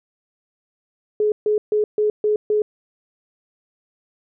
sine tone bursts, 423.1 Hz, G#4, 32 cents sharp, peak -15 dBFS, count 6, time 1.2-2.62 s, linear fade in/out 2 ms, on 120 ms, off 140 ms, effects none

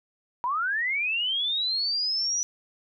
sine linear sweep, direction up, 938 to 5920 Hz, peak -24 dBFS, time 0.44-2.43 s, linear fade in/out 0 ms, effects none

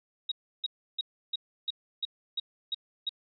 sine tone bursts, 3800 Hz, A#7, 33 cents sharp, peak -28 dBFS, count 9, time 0.29-3.093 s, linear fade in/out 5 ms, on 27 ms, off 320 ms, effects none

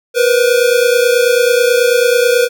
square tone pair together, 478.8 / 508 Hz, A#4 / B4, +46 / +49 cents, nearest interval minor second, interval 103 cents, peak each -11 / -14 dBFS, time 0.14-2.49 s, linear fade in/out 50 ms, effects none

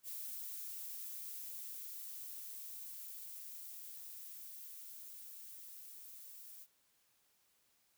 violet noise with level ramp, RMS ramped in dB -45 to -54 dBFS, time 0.03-6.67 s, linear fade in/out 50 ms, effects white hiss -75 dBFS RMS until 7.97 s

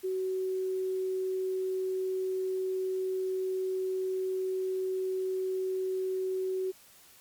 sine tone, 375.5 Hz, F#4, 26 cents sharp, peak -29 dBFS, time 0.03-6.72 s, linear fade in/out 20 ms, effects white hiss -57 dBFS RMS until 7.2 s + Opus 48 kbps

